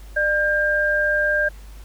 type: tone pair together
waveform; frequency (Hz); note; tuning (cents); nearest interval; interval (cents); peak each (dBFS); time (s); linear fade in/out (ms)
sine; 599 / 1599.1; D5 / G6; +34 / +34; octave + perfect fourth; 1700; -22 / -18; 0.16-1.49; 10
effects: added 50 Hz sine -37 dBFS peak until 1.84 s + pink hiss -50 dBFS RMS until 1.84 s